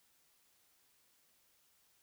silence, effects white hiss -72 dBFS RMS until 2.02 s

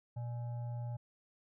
sine tone with frequency modulation, 119.9 Hz, A#2, 49 cents sharp, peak -37 dBFS, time 0.16-0.97 s, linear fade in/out 10 ms, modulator 716 Hz, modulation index 0.28, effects none

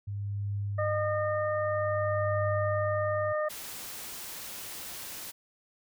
sine tone with tremolo, 101.1 Hz, G#2, 46 cents flat, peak -29 dBFS, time 0.07-3.33 s, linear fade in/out 10 ms, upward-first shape triangle, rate 0.52 Hz, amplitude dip 70%
harmonic tone, 610 Hz, D#5, 34 cents flat, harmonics 1 / 2 / 3, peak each -28 / -34 / -38 dBFS, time 0.78-3.49 s, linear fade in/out 10 ms
white noise, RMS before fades -41 dBFS, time 3.49-5.32 s, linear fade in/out 20 ms
effects none

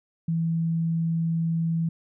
sine tone, 164.81 Hz, E3, in tune, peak -22 dBFS, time 0.28-1.89 s, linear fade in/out 5 ms, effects none

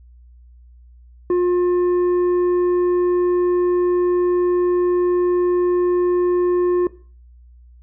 triangle tone with tanh clipping, 355.8 Hz, F4, 32 cents sharp, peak -15 dBFS, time 1.3-6.87 s, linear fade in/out 2 ms, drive 10 dB, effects noise-tail reverb RT60 0.4 s tail -18 dB re dry + added 60 Hz sine -43 dBFS peak until 7.82 s

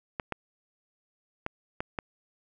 clicks, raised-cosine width 0.5 ms, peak -16 dBFS, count 5, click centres 0.198 / 0.323 / 1.464 / 1.805 / 1.988 s, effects none

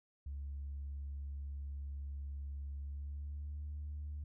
sine tone with pitch glide, 70.3 to 73.88 Hz, C#2 to D2, +25 to +11 cents, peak -39 dBFS, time 0.26-4.24 s, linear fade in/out 5 ms, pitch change +86 cents, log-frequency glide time 2.79-3.63 s, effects tanh soft clip ceiling -37 dBFS

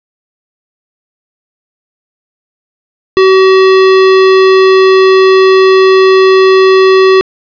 square tone, 379.6 Hz, F#4, 44 cents sharp, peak -3 dBFS, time 3.17-7.21 s, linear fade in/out 0 ms, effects resampled to 11025 Hz + 7-bit

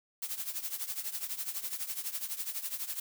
blue noise with tremolo, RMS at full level -34 dBFS, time 0.22-3 s, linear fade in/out 5 ms, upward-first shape triangle, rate 12 Hz, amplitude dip 85%, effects none

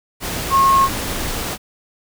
sine tone in noise, 1084 Hz, C#6, 39 cents flat, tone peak -10 dBFS, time 0.5-0.89 s, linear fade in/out 50 ms, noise pink, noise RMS -24 dBFS, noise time 0.2-1.58 s, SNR +11 dB, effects none

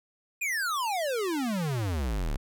square exponential sweep, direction down, 2508 to 32.03 Hz, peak -28 dBFS, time 0.41-2.37 s, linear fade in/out 10 ms, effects none

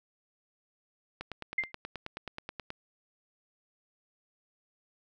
click train, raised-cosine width 0.3 ms, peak -22 dBFS, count 15, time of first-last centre 1.21-2.704 s, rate 9.37 Hz
sine tone with exponential decay, 2093 Hz, C7, in tune, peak -23 dBFS, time 1.58-1.72 s, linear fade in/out 5 ms, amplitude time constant 29 ms
effects none

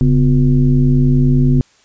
sine tone with frequency modulation, 140 Hz, C#3, 18 cents sharp, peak -8 dBFS, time 0.01-1.61 s, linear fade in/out 0 ms, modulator 110 Hz, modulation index 1.1, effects white hiss -52 dBFS RMS until 1.84 s + resampled to 16000 Hz

